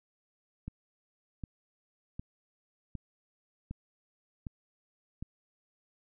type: click train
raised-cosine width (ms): 5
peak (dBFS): -26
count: 7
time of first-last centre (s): 0.68-5.225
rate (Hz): 1.32
effects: none